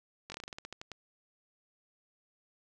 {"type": "slowing click train", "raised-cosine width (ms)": 0.2, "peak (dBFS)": -25, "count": 13, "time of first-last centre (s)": [0.3, 0.917], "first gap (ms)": 20, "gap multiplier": 1.16, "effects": []}